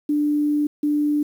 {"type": "tone pair in turn", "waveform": "sine", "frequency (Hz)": [295.5, 295.5], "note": ["D4", "D4"], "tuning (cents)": [11, 11], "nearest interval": "unison", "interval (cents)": 0, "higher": "neither", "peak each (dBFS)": -17, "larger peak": "neither", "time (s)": [[0.09, 0.67], [0.83, 1.23]], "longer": "first", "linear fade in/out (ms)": 5, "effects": ["8-bit"]}